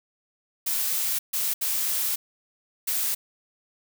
blue noise bursts at uneven times, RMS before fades -26 dBFS, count 4, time 0.66-1.19 / 1.33-1.54 / 1.61-2.16 / 2.87-3.15 s, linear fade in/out 10 ms, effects none

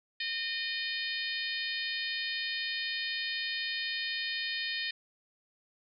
harmonic tone, 612 Hz, D#5, 29 cents flat, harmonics 3 / 4 / 5 / 6 / 7 / 8, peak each -37 / -39 / -40 / -39 / -40 / -44 dBFS, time 0.2-4.91 s, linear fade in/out 5 ms, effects none

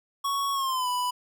square tone with pitch glide, 1112 to 990.7 Hz, C#6 to B5, +5 to +5 cents, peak -26 dBFS, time 0.24-1.11 s, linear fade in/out 10 ms, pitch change -200 cents, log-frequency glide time 0.53-0.88 s, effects none

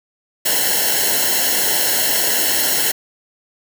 white noise with comb filter, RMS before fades -17 dBFS, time 0.45-2.92 s, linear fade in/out 10 ms, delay 0.83 ms, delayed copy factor -0.9, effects none

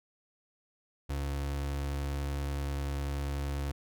35% pulse tone, 70.3 Hz, C#2, 25 cents sharp, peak -30 dBFS, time 1.09-3.72 s, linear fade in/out 10 ms, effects none

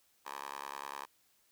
10% pulse tone with high-pass filter, 70.1 Hz, C#2, 20 cents sharp, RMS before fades -44 dBFS, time 0.25-1.06 s, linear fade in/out 20 ms, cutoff 900 Hz, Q 2.6, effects white hiss -71 dBFS RMS until 1.51 s

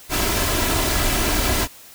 pink noise with comb filter, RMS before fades -20 dBFS, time 0.09-1.68 s, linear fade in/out 50 ms, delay 3 ms, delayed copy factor +0.5, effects white hiss -44 dBFS RMS until 1.94 s

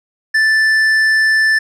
sine tone with tanh clipping, 1760 Hz, A6, in tune, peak -11 dBFS, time 0.34-1.59 s, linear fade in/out 10 ms, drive 8 dB, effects none

